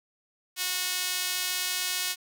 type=tone with high-pass filter; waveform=sawtooth; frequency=365.2 Hz; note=F#4; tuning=23 cents flat; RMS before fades=-30 dBFS; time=0.56-2.16 s; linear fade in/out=50 ms; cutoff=3000 Hz; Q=0.7; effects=none